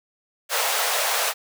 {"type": "high-pass noise", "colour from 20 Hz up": "pink", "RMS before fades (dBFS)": -23, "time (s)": [0.49, 1.34], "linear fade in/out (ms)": 50, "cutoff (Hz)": 500, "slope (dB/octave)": 48, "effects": []}